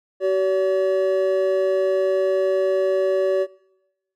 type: tone pair together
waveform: triangle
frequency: 380.4 / 570 Hz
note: F#4 / C#5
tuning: +48 / +48 cents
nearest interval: perfect fifth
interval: 700 cents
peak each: -18 dBFS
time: 0.2-3.47 s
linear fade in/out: 50 ms
effects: noise-tail reverb RT60 1.0 s tail -24 dB re dry